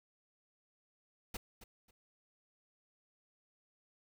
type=noise with echo; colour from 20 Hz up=pink; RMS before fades=-41 dBFS; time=1.34-1.37 s; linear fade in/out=5 ms; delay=270 ms; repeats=2; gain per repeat=-13 dB; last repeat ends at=1.91 s; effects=none